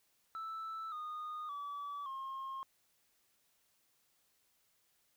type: tone with pitch steps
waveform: sine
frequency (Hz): 1318.5 / 1230.2 / 1147.8 / 1071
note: E6 / D#6 / D6 / C6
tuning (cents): 0 / -20 / -40 / +40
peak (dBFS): -38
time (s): 0.35-2.63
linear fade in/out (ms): 0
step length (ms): 570
effects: tanh soft clip ceiling -39 dBFS + white hiss -75 dBFS RMS until 5.16 s